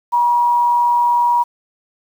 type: tone with amplitude modulation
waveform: sine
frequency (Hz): 959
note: A#5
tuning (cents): +49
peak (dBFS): -10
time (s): 0.12-1.44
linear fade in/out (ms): 20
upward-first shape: sine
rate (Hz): 162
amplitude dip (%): 25
effects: 7-bit